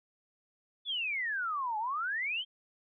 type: exponential two-way sweep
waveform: sine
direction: down then up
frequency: 3520 to 834 to 3235 Hz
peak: -31 dBFS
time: 0.85-2.45 s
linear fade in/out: 50 ms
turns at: 1.78 s
effects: none